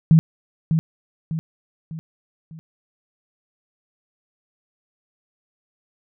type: tone with echo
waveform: sine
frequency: 160.5 Hz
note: E3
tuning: 46 cents flat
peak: -8 dBFS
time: 0.11-0.19 s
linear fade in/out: 0 ms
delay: 600 ms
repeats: 4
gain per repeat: -7 dB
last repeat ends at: 2.59 s
effects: none